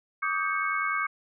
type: tone cluster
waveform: sine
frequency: 1153 / 1243 / 1578 / 2204 Hz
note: D6 / D#6 / G6 / C#7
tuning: -32 / -2 / +11 / -11 cents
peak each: -31 dBFS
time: 0.22-1.07 s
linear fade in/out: 10 ms
effects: none